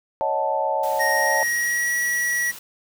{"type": "chord", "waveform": "sine", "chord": "D# half-diminished seventh", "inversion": "third", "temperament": "equal", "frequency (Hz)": [554.4, 622.3, 740, 880], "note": ["C#5", "D#5", "F#5", "A5"], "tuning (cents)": [0, 0, 0, 0], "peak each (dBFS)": [-26, -26, -29, -23], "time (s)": [0.21, 1.43], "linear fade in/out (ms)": 0}
{"type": "noise", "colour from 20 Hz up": "white", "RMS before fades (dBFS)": -39, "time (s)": [0.83, 2.59], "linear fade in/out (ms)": 5}
{"type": "tone with pitch glide", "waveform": "square", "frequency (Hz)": [1864.7, 1927.1], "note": ["A#6", "B6"], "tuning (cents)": [0, -43], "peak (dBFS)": -21, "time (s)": [0.99, 2.52], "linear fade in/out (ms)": 20, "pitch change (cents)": 57, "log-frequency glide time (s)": [1.11, 1.95]}
{"effects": []}